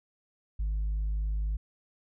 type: tone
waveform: sine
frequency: 51.91 Hz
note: G#1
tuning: in tune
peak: -25 dBFS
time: 0.59-1.57 s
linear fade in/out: 10 ms
effects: tanh soft clip ceiling -26 dBFS